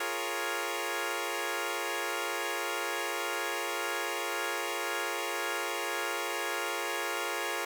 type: chord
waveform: 10% pulse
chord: Bb minor seventh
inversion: second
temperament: equal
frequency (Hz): 349.2 / 415.3 / 466.2 / 554.4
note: F4 / Ab4 / Bb4 / Db5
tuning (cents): 0 / 0 / 0 / 0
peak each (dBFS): -29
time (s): 0-7.65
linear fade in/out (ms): 5
effects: none